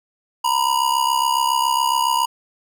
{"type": "ring-modulated tone", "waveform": "square", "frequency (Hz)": 964, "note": "B5", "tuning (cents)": -42, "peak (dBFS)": -14, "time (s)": [0.44, 2.26], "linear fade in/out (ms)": 10, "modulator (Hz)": 33.6, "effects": []}